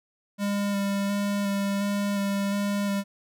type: tone with vibrato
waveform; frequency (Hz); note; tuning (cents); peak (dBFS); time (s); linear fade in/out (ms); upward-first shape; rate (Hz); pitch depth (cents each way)
square; 200.7; G3; +41; -25; 0.38-3.04; 50; square; 1.4; 13
effects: none